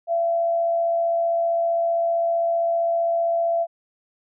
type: tone with amplitude modulation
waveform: sine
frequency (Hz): 675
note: E5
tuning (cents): +41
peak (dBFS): -17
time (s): 0.07-3.67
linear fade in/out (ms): 50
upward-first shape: sine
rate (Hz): 75.4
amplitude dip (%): 30
effects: none